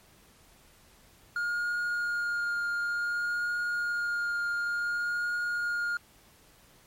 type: tone with vibrato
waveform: triangle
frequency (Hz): 1420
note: F6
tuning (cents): +28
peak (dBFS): -26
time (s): 1.36-5.97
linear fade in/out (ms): 2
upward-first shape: triangle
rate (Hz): 0.56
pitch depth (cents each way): 14
effects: pink hiss -59 dBFS RMS until 6.86 s + MP3 64 kbps